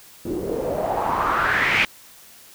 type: noise with low-pass filter sweep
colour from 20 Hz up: white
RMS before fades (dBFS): -22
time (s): 0.25-1.85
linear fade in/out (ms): 2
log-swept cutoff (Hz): 310 to 2500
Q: 4.3
effects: white hiss -47 dBFS RMS until 2.54 s